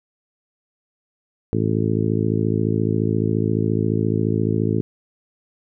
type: harmonic tone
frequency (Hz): 54.4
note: A1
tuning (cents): -19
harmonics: 2 / 3 / 4 / 5 / 6 / 7 / 8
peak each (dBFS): -22 / -24 / -25 / -26 / -27 / -27 / -28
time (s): 1.53-4.81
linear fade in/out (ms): 0
effects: none